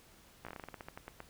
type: slowing click train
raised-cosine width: 0.5 ms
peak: -29 dBFS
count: 15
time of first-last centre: 0.45-1.204 s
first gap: 16 ms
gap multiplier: 1.17
effects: pink hiss -61 dBFS RMS until 1.29 s